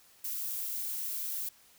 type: noise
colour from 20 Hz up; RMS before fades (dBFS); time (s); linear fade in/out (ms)
violet; -36; 0.24-1.49; 5
effects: white hiss -61 dBFS RMS until 1.78 s